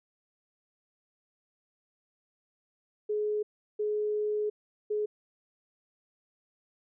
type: tone bursts at uneven times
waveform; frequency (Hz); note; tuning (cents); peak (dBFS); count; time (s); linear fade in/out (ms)
sine; 421.7; G#4; +26; -27; 3; 3.09-3.43 / 3.79-4.5 / 4.9-5.06; 10
effects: none